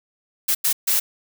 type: noise bursts at uneven times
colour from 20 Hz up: blue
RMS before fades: -19 dBFS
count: 3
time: 0.48-0.55 / 0.64-0.73 / 0.87-1 s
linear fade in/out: 10 ms
effects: none